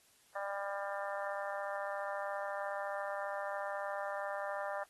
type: harmonic tone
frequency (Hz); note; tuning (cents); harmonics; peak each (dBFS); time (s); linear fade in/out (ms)
199.2; G3; +28; 3 / 4 / 5 / 6 / 7 / 8 / 9; -40 / -43 / -46 / -46 / -48 / -50 / -47; 0.35-4.84; 10
effects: white hiss -67 dBFS RMS until 4.89 s + AAC 32 kbps